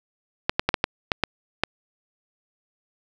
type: clicks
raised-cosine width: 0.3 ms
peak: -3 dBFS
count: 8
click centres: 0.495 / 0.595 / 0.69 / 0.742 / 0.841 / 1.118 / 1.237 / 1.636 s
effects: none